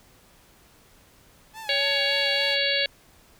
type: tone with vibrato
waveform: sawtooth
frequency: 844 Hz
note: G#5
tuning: 28 cents sharp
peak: -33 dBFS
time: 1.53-2.58 s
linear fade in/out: 50 ms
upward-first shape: sine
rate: 3.5 Hz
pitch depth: 98 cents each way
type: harmonic tone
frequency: 559 Hz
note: C#5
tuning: 14 cents sharp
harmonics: 1 / 3 / 4 / 5 / 6 / 7 / 8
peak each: -29 / -29 / -29 / -29 / -29 / -29 / -29 dBFS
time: 1.69-2.86 s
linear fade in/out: 2 ms
effects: pink hiss -56 dBFS RMS until 3.39 s